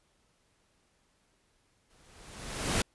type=noise with exponential growth; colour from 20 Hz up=pink; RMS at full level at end=-26 dBFS; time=1.9-2.82 s; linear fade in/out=5 ms; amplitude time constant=200 ms; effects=pink hiss -71 dBFS RMS until 2.94 s + resampled to 24000 Hz